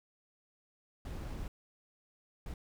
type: noise bursts at uneven times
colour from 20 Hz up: brown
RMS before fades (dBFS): -41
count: 2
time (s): 1.05-1.48 / 2.46-2.54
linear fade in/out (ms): 2
effects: none